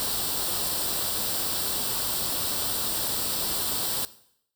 white noise with comb filter, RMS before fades -28 dBFS, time 0-4.05 s, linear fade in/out 0 ms, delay 0.23 ms, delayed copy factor +0.65, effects noise-tail reverb RT60 0.7 s tail -17 dB re dry

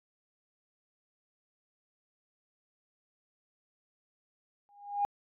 sine tone with exponential growth, 814 Hz, G#5, 35 cents flat, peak -23 dBFS, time 4.69-5.05 s, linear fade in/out 0 ms, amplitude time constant 78 ms, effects tanh soft clip ceiling -19 dBFS

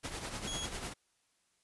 pink noise with tremolo, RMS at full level -38 dBFS, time 0.03-0.94 s, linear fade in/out 20 ms, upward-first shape triangle, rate 10 Hz, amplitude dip 65%
25% pulse tone, 3322 Hz, G#7, in tune, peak -35 dBFS, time 0.47-0.66 s, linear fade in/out 5 ms
effects white hiss -75 dBFS RMS until 1.63 s + resampled to 24000 Hz

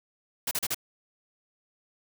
white noise bursts, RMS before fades -29 dBFS, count 4, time 0.47-0.746 s, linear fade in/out 5 ms, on 42 ms, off 36 ms, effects none

